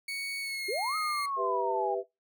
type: tone with pitch glide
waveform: 30% pulse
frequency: 2227 to 2135 Hz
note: C#7 to C7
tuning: +7 to +34 cents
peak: -31 dBFS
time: 0.08-1.26 s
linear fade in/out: 5 ms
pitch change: -73 cents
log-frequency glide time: 0.4-0.7 s
type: linear two-way sweep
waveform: sine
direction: up then down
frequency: 352.7 to 1278 to 794 Hz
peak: -30 dBFS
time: 0.68-1.95 s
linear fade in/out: 10 ms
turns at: 0.96 s
type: chord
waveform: sine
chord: E minor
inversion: first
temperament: equal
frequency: 392 / 493.9 / 659.3 Hz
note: G4 / B4 / E5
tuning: 0 / 0 / 0 cents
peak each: -33 dBFS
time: 1.36-2.04 s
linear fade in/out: 50 ms
effects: noise-tail reverb RT60 0.2 s tail -20 dB re dry